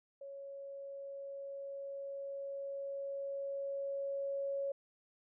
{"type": "tone with level ramp", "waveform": "sine", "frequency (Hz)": 554.4, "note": "C#5", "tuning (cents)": 0, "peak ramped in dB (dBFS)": [-45, -34], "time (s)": [0.21, 4.72], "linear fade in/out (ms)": 5, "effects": []}